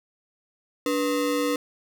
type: ring-modulated tone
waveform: square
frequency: 389.4 Hz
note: G4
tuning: 12 cents flat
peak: -20 dBFS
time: 0.86-1.56 s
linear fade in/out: 2 ms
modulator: 99 Hz
effects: none